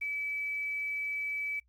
sine tone with quantisation, 2297 Hz, D7, 39 cents flat, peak -32 dBFS, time 0.01-1.6 s, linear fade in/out 10 ms, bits 10, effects noise-tail reverb RT60 0.1 s tail -22 dB re dry + added 60 Hz sine -66 dBFS peak until 1.68 s

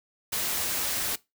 white noise, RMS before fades -29 dBFS, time 0.32-1.16 s, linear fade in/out 10 ms, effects noise-tail reverb RT60 0.2 s tail -20 dB re dry

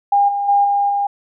sine tone with level steps, 807 Hz, G#5, 50 cents flat, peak -10 / -17 / -10 / -13 / -15 dBFS, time 0.12-1.07 s, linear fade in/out 5 ms, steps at 0.28 / 0.48 / 0.64 / 0.89 s, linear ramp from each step 10 ms, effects none

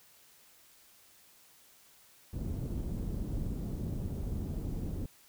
pink low-pass noise, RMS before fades -36 dBFS, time 2.33-5.06 s, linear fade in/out 5 ms, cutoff 250 Hz, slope 12 dB/octave, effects white hiss -61 dBFS RMS until 5.28 s

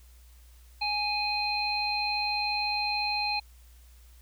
harmonic tone, 830.6 Hz, G#5, in tune, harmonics 1 / 3 / 5, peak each -31 / -31 / -31 dBFS, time 0.81-3.4 s, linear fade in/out 10 ms, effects added 60 Hz sine -51 dBFS peak until 4.21 s + white hiss -62 dBFS RMS until 4.21 s

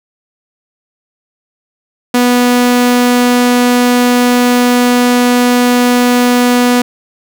sawtooth tone, 245.4 Hz, B3, 11 cents flat, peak -3 dBFS, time 2.14-6.82 s, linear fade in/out 5 ms, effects none

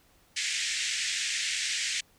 pink band-pass noise, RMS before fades -31 dBFS, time 0.36-2.01 s, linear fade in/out 10 ms, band 1800 to 8300 Hz, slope 48 dB/octave, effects pink hiss -63 dBFS RMS until 2.18 s

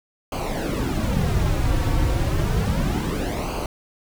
brown noise with flanger, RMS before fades -22 dBFS, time 0.32-3.66 s, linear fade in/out 2 ms, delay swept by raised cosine 0.54 to 4.94 ms, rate 0.31 Hz, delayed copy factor -0.7, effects none

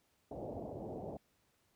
white low-pass noise, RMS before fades -44 dBFS, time 0.31-1.17 s, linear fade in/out 2 ms, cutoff 740 Hz, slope 48 dB/octave, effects pink hiss -75 dBFS RMS until 1.75 s + high-pass 60 Hz 12 dB/octave

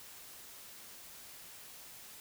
silence, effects white hiss -52 dBFS RMS until 2.2 s

